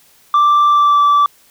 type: tone with pitch glide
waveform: sine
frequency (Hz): 1174.7 to 1160.5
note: D6 to D6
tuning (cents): 0 to -21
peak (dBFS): -5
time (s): 0.34-1.26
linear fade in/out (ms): 2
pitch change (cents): -21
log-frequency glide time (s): 0.69-1.01
effects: tanh soft clip ceiling -7 dBFS + white hiss -50 dBFS RMS until 1.5 s